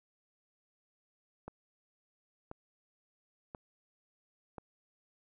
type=click train; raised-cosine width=1 ms; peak=-29 dBFS; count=4; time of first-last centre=1.48-4.582 s; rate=0.967 Hz; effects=none